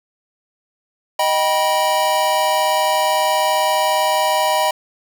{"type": "chord", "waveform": "square", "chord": "Eb augmented", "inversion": "none", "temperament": "just", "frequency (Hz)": [622.3, 777.8, 972.3], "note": ["Eb5", "G5", "B5"], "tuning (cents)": [0, -14, -27], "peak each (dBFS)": [-20, -21, -19], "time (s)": [1.19, 4.71], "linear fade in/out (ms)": 5, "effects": ["7-bit"]}